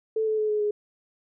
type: tone with pitch steps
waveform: sine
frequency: 440 / 434.2 / 428.5 / 422.8 / 417.2 Hz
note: A4 / A4 / A4 / G#4 / G#4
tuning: 0 / -23 / -46 / +31 / +8 cents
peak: -22 dBFS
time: 0.16-0.71 s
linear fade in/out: 5 ms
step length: 110 ms
effects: none